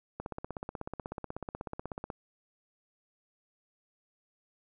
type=click train; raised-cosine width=1 ms; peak=-23 dBFS; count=32; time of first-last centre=0.2-2.102 s; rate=16.3 Hz; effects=none